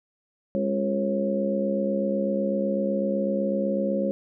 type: harmonic tone with a mistuned harmonic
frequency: 68 Hz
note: C#2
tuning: 33 cents flat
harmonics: 3 / 4 / 5 / 6 / 7 / 8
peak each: -26 / -33 / -33 / -38 / -37 / -26 dBFS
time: 0.55-4.11 s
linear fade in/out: 0 ms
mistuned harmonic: 5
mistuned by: +39 cents
effects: none